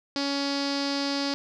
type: tone with low-pass filter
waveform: sawtooth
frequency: 280 Hz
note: C#4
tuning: 18 cents sharp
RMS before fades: -28 dBFS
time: 0.16-1.34 s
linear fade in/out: 0 ms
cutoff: 4800 Hz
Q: 6.7
effects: none